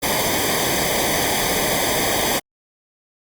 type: noise with comb filter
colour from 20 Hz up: pink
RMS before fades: -20 dBFS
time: 0.02-2.4 s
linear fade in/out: 20 ms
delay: 0.73 ms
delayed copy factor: -0.85
effects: Opus 48 kbps